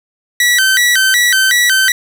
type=tone with vibrato; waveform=sawtooth; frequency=1731 Hz; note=A6; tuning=29 cents flat; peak=-5 dBFS; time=0.4-1.92 s; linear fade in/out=2 ms; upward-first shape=square; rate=2.7 Hz; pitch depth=200 cents each way; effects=none